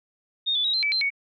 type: tone with pitch steps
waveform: sine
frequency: 3688 / 3476 / 3817 / 4117 / 2305 / 4122 / 2229 Hz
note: A#7 / A7 / A#7 / C8 / D7 / C8 / C#7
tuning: -19 / -22 / +40 / -29 / -33 / -27 / +9 cents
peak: -21 dBFS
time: 0.46-1.104 s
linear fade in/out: 20 ms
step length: 92 ms
effects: none